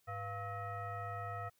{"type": "tone with frequency modulation", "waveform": "sine", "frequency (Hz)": 698, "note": "F5", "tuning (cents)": -1, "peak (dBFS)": -39, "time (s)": [0.07, 1.5], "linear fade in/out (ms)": 20, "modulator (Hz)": 595, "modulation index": 1.5, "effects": ["white hiss -75 dBFS RMS until 1.59 s"]}